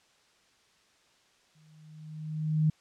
sine tone with exponential growth, 155.1 Hz, D#3, 5 cents flat, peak -20 dBFS, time 1.55-2.7 s, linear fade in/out 5 ms, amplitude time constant 250 ms, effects white hiss -65 dBFS RMS until 2.8 s + low-pass 6000 Hz 12 dB/octave

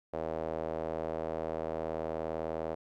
sawtooth tone with band-pass filter, 80.2 Hz, E2, 47 cents flat, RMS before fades -36 dBFS, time 0.13-2.75 s, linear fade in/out 10 ms, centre 570 Hz, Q 2.7, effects none

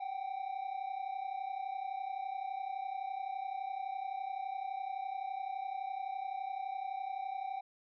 triangle tone pair together, 751 / 782.8 Hz, F#5 / G5, +26 / -3 cents, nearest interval minor second, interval 71 cents, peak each -39 / -37 dBFS, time 0-7.61 s, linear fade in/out 10 ms, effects resampled to 11025 Hz

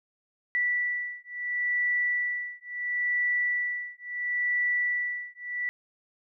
sine beating tone pair, 1961 / 1961.73 Hz, B6 / B6, -13 / -12 cents, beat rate 0.73 Hz, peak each -29 dBFS, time 0.55-5.69 s, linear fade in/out 0 ms, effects none

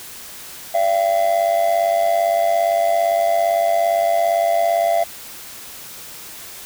triangle tone with amplitude modulation, 678 Hz, E5, 49 cents sharp, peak -9 dBFS, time 0.74-5.04 s, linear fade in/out 10 ms, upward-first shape sine, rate 97.6 Hz, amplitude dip 75%, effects white hiss -36 dBFS RMS until 6.65 s

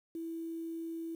sine tone with quantisation, 329.6 Hz, E4, in tune, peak -37 dBFS, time 0.15-1.15 s, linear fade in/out 2 ms, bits 10, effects none

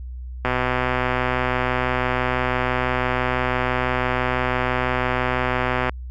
click train, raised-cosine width 0.5 ms, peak -6 dBFS, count 687, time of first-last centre 0.45-5.894 s, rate 126 Hz, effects added 62 Hz sine -30 dBFS peak until 6.1 s

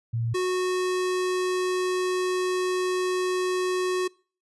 sine / square tone pair in turn, 115.6 / 367 Hz, A#2 / F#4, -14 / -14 cents, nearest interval octave + minor sixth, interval 2000 cents, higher second, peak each -24 dBFS, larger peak neither, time 0.13-0.34 / 0.34-4.08 s, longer second, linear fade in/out 10 ms, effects noise-tail reverb RT60 0.4 s tail -25 dB re dry + resampled to 24000 Hz

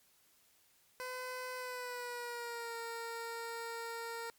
15% pulse tone with pitch glide, 507 to 462.2 Hz, B4 to A#4, +45 to -15 cents, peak -34 dBFS, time 1-4.3 s, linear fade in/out 0 ms, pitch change -160 cents, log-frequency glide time 1.56-2.76 s, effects white hiss -69 dBFS RMS until 4.38 s + MP3 96 kbps

